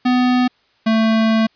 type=tone pair in turn; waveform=square; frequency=250 / 222.2 Hz; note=B3 / A3; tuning=+21 / +17 cents; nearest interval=major second; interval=204 cents; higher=first; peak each=-13 dBFS; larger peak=neither; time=0.05-0.48 / 0.86-1.47 s; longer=second; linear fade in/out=10 ms; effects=white hiss -58 dBFS RMS until 1.55 s + resampled to 11025 Hz